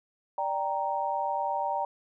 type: chord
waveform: sine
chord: G minor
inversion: second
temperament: equal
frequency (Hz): 587.3 / 784 / 932.3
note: D5 / G5 / Bb5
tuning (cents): 0 / 0 / 0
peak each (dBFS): -34 / -31 / -30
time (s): 0.38-1.85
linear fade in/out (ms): 2
effects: none